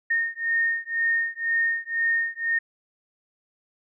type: beating tone pair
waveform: sine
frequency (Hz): 1837 / 1839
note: A#6 / A#6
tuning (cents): -26 / -24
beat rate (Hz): 2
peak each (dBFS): -25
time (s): 0.1-2.59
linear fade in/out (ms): 10
effects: none